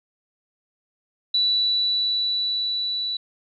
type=tone with level ramp; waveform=sine; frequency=3951 Hz; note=B7; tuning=in tune; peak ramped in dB=-17 to -24 dBFS; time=1.34-3.17 s; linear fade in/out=5 ms; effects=none